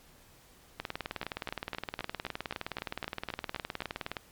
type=two click trains; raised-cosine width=0.3 ms; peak=-18 / -19 dBFS; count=66 / 11; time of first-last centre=0.8-4.168 / 1.23-3.821 s; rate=19.3 / 3.86 Hz; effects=pink hiss -59 dBFS RMS until 4.31 s + MP3 96 kbps